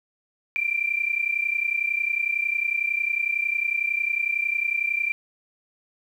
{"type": "tone pair together", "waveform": "sine", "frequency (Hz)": [2349, 2380], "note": ["D7", "D7"], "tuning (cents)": [0, 22], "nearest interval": "unison", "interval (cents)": 22, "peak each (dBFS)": -25, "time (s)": [0.56, 5.12], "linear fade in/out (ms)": 0, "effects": ["9-bit"]}